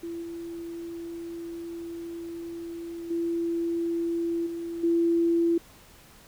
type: tone with level steps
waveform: sine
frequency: 337.2 Hz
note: E4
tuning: 39 cents sharp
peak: -32 / -34 / -25 / -31 / -20 dBFS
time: 0.03-5.58 s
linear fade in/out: 5 ms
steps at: 0.22 / 3.1 / 4.46 / 4.83 s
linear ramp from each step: 10 ms
effects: pink hiss -53 dBFS RMS until 6.27 s